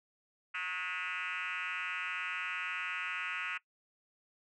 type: tone with frequency modulation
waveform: sine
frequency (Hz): 1981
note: B6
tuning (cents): +5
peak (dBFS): -34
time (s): 0.54-3.58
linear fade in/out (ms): 10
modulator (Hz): 177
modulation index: 4.4
effects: noise-tail reverb RT60 0.1 s tail -21 dB re dry + tanh soft clip ceiling -31 dBFS

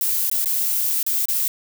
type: noise with dropouts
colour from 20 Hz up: violet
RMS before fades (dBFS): -21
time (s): 0.01-1.48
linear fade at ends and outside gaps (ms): 1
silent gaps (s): 0.298-0.314 / 0.446-0.458 / 1.029-1.064 / 1.256-1.285
effects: none

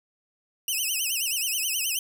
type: tone with vibrato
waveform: 10% pulse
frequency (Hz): 2794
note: F7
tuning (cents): 0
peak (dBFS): -17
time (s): 0.68-1.99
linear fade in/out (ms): 2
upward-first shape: sine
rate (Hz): 9.4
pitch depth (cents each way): 180
effects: none

